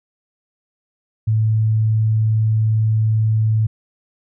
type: tone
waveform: sine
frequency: 109.7 Hz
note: A2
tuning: 5 cents flat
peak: -13 dBFS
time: 1.27-3.67 s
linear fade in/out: 10 ms
effects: none